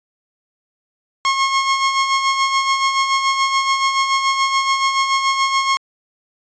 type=tone with tremolo; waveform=sawtooth; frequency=1083 Hz; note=C#6; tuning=41 cents flat; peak=-9 dBFS; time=1.25-5.77 s; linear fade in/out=0 ms; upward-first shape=sine; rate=7 Hz; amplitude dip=50%; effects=resampled to 16000 Hz